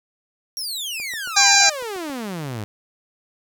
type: exponential sweep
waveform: sawtooth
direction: down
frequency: 5700 to 99.5 Hz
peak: -23 dBFS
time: 0.57-2.64 s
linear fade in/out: 0 ms
type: click train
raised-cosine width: 1 ms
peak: -28 dBFS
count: 9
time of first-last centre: 1-2.099 s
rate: 7.28 Hz
type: harmonic tone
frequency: 798 Hz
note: G5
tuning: 31 cents sharp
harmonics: 1 / 2 / 3 / 5 / 6 / 7 / 8 / 9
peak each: -20 / -20 / -20 / -20 / -20 / -20 / -20 / -20 dBFS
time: 1.36-1.7 s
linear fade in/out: 10 ms
effects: none